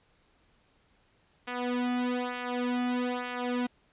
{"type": "tone with flanger", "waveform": "sawtooth", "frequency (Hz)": 246.9, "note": "B3", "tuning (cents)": 0, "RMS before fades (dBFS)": -31, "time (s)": [1.47, 3.67], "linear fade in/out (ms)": 10, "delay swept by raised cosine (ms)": [0.2, 1.9], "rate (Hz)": 1.1, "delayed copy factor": -0.95, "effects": ["pink hiss -67 dBFS RMS until 3.92 s", "resampled to 8000 Hz"]}